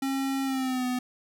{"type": "tone with pitch glide", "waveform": "square", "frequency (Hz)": [270, 250.5], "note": ["C#4", "B3"], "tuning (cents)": [-45, 25], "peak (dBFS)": -27, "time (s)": [0.02, 0.99], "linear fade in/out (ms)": 5, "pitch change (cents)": -130, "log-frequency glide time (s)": [0.44, 0.86], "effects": []}